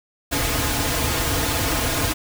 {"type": "noise with comb filter", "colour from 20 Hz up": "pink", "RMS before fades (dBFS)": -22, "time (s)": [0.31, 2.14], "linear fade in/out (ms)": 20, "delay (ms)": 5.2, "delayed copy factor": -0.95, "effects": []}